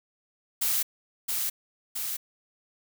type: noise with echo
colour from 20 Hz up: blue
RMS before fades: -26 dBFS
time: 0.61-0.83 s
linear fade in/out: 10 ms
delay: 670 ms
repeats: 2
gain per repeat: -3 dB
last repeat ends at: 2.17 s
effects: none